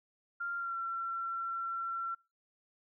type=tone with pitch glide; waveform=sine; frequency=1392 to 1356.3 Hz; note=F6 to E6; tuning=-6 to +49 cents; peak=-34 dBFS; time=0.4-2.15 s; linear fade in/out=10 ms; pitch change=-45 cents; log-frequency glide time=0.57-0.77 s; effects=noise-tail reverb RT60 0.3 s tail -26 dB re dry